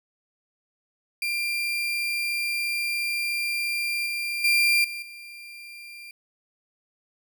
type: tone with level steps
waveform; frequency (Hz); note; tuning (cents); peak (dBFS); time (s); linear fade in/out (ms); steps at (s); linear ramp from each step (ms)
35% pulse; 2381; D7; +23; -23 / -25 / -16 / -30 / -38; 1.22-6.11; 2; 4.06 / 4.44 / 4.84 / 5.02; 5
effects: none